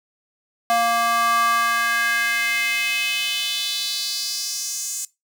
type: tone with high-pass filter sweep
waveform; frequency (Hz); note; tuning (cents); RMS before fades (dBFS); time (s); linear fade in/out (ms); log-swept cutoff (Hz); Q
square; 233.1; A#3; 0; -22; 0.7-5.05; 0; 800 to 7200; 3.5
effects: noise-tail reverb RT60 0.2 s tail -20 dB re dry